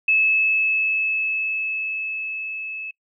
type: tone with level ramp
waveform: sine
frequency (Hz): 2601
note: E7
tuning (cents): -24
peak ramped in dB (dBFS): -14 to -29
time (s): 0.08-2.91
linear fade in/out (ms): 5
effects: noise-tail reverb RT60 0.1 s tail -23 dB re dry